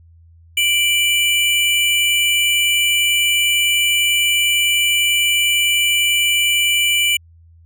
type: tone pair together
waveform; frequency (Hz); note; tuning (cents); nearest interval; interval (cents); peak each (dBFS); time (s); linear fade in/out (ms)
square; 2349 / 2960; D7 / F#7; 0 / 0; major third; 400; -17; 0.57-7.17; 5
effects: added 83 Hz sine -44 dBFS peak until 7.65 s